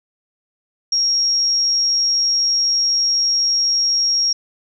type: tone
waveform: sine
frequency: 5588 Hz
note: F8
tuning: in tune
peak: -14 dBFS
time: 0.92-4.33 s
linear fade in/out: 5 ms
effects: none